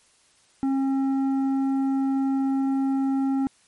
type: tone with tanh clipping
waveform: triangle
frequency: 269.9 Hz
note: C#4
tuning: 46 cents flat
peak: -22 dBFS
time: 0.63-3.47 s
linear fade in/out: 0 ms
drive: 12 dB
effects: white hiss -60 dBFS RMS until 3.67 s + MP3 48 kbps